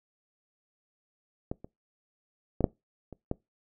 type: clicks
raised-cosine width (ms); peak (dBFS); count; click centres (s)
2; -19 / -29 / -14 / -7 / -29 / -16; 6; 1.515 / 1.645 / 2.607 / 2.642 / 3.127 / 3.314
effects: noise-tail reverb RT60 0.2 s tail -23 dB re dry